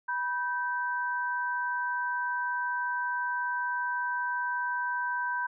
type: tone pair together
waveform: sine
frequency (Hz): 978.3 / 1553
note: B5 / G6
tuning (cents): -17 / -17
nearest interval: minor sixth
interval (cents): 800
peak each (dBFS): -31 / -31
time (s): 0.08-5.47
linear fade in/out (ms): 10
effects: none